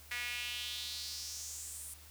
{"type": "tone with high-pass filter sweep", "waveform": "sawtooth", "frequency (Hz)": 242.5, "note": "B3", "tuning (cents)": -31, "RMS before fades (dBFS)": -42, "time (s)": [0.11, 1.94], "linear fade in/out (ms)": 5, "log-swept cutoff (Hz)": [2000, 9700], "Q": 3.3, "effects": ["added 75 Hz sine -57 dBFS peak until 2.1 s", "white hiss -57 dBFS RMS until 2.1 s"]}